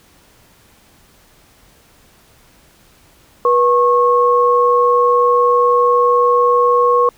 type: tone pair together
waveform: sine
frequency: 486 / 1091 Hz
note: B4 / C#6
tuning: -28 / -28 cents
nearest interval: octave + major second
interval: 1400 cents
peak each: -12 dBFS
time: 3.45-7.09 s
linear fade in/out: 2 ms
effects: pink hiss -50 dBFS RMS until 7.17 s